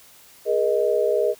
sine chord, Ab suspended second, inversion none, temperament equal with one note detuned, 415.3 / 477.6 / 622.3 Hz, Ab4 / Bb4 / Eb5, 0 / +42 / 0 cents, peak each -22 dBFS, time 0.45-1.35 s, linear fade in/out 50 ms, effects white hiss -50 dBFS RMS until 1.39 s

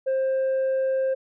sine tone, 529 Hz, C5, 19 cents sharp, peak -18 dBFS, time 0.06-1.15 s, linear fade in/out 20 ms, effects tanh soft clip ceiling -20 dBFS

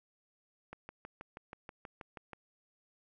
click train, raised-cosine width 0.5 ms, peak -30 dBFS, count 11, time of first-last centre 0.73-2.333 s, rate 6.24 Hz, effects none

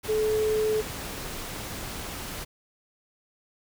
sine tone in noise, 431.8 Hz, A4, 33 cents flat, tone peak -22 dBFS, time 0.08-0.82 s, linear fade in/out 20 ms, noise pink, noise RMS -36 dBFS, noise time 0.03-2.45 s, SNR +11 dB, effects none

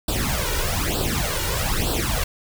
pink noise with flanger, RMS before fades -23 dBFS, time 0.08-2.24 s, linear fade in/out 5 ms, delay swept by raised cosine 0.23 to 2.13 ms, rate 1.1 Hz, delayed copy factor +0.8, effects none

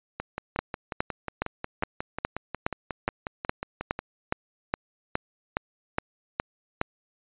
two click trains, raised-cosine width 0.5 ms, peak -9 / -16 dBFS, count 16 / 22, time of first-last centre 0.59-6.814 / 0.2-3.991 s, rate 2.41 / 5.54 Hz, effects resampled to 8000 Hz

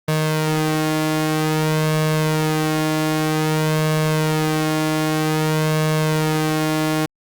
sawtooth tone with flanger, 155.56 Hz, D#3, in tune, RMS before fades -19 dBFS, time 0.08-7.06 s, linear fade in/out 5 ms, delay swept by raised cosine 1.8 to 2.9 ms, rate 0.52 Hz, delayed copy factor +0.55, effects Opus 32 kbps

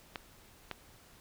clicks, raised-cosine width 0.3 ms, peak -21 dBFS, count 2, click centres 0.158 / 0.713 s, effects pink hiss -59 dBFS RMS until 1.2 s

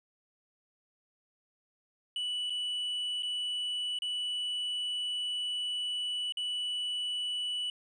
triangle tone with dropouts, 2960 Hz, F#7, in tune, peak -30 dBFS, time 2.16-7.7 s, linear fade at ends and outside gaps 2 ms, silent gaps 2.498-2.503 / 3.224-3.231 / 3.988-4.02 / 6.323-6.371 s, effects resampled to 22050 Hz

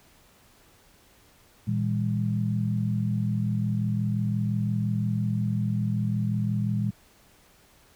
sine tone cluster, 115.7 / 161.3 / 201.7 Hz, A#2 / E3 / G3, -13 / -37 / +50 cents, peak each -26 / -31 / -28 dBFS, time 1.67-6.91 s, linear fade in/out 10 ms, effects pink hiss -58 dBFS RMS until 7.95 s

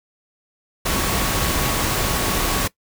sine tone in noise, 1115 Hz, C#6, 10 cents sharp, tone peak -31 dBFS, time 0.85-2.68 s, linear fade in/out 10 ms, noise pink, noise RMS -21 dBFS, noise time 0.85-2.68 s, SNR -13 dB, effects noise-tail reverb RT60 0.1 s tail -20 dB re dry

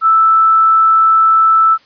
sine tone, 1318.5 Hz, E6, in tune, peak -6 dBFS, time 0.01-1.78 s, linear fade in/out 50 ms, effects white hiss -48 dBFS RMS until 1.85 s + resampled to 11025 Hz

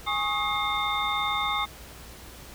sine tone cluster, 828 / 1099 / 1256 / 2128 / 3621 Hz, G#5 / C#6 / D#6 / C7 / A7, -5 / -15 / +16 / +29 / +49 cents, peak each -31 dBFS, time 0.06-1.66 s, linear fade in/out 20 ms, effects added 60 Hz sine -48 dBFS peak until 2.54 s + pink hiss -46 dBFS RMS until 2.54 s

